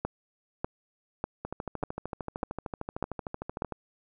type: two click trains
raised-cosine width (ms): 1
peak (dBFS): -15 / -20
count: 7 / 31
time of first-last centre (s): 0.05-3.621 / 1.45-3.723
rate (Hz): 1.68 / 13.2
effects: none